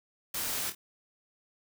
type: noise with echo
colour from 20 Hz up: white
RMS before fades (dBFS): -34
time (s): 0.34-0.7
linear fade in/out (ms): 5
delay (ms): 25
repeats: 2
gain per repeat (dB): -8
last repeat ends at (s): 0.75
effects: none